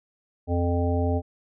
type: harmonic tone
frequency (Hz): 86.9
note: F2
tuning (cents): -8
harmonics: 1 / 3 / 5 / 7 / 9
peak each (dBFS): -23 / -28 / -30 / -31 / -33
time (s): 0.47-1.22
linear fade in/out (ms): 50
effects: none